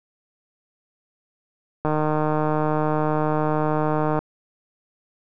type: click train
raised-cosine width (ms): 1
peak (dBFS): -9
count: 359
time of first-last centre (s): 1.85-4.19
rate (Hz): 153
effects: none